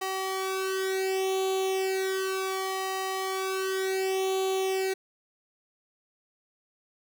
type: tone with flanger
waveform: sawtooth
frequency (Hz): 381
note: G4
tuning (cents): -49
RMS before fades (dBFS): -29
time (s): 0.01-4.94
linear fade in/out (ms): 10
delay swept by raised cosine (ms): 1.6 to 2.34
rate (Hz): 0.34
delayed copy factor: +0.9
effects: none